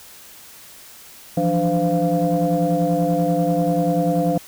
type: tone cluster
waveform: sine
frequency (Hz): 166.4 / 176.7 / 294.9 / 511 / 692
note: E3 / F3 / D4 / C5 / F5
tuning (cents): +17 / +21 / +7 / -41 / -16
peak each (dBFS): -22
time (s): 1.37-4.38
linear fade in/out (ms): 5
effects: tanh soft clip ceiling -8 dBFS + white hiss -43 dBFS RMS until 4.47 s